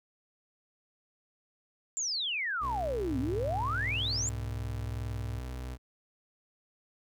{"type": "exponential two-way sweep", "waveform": "sine", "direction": "down then up", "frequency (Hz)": [7459, 246.9, 7459], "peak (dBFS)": -30, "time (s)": [1.97, 4.29], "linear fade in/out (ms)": 0, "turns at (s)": 3.19}
{"type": "tone", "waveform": "35% pulse", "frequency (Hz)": 62.9, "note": "B1", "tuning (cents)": 32, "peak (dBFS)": -35, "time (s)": [2.6, 5.78], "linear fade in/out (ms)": 50}
{"type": "tone with vibrato", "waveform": "sine", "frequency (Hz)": 103.83, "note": "G#2", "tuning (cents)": 0, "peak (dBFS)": -35, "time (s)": [3.11, 5.39], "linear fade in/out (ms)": 5, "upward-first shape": "sine", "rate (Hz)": 1.1, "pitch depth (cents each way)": 8}
{"effects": []}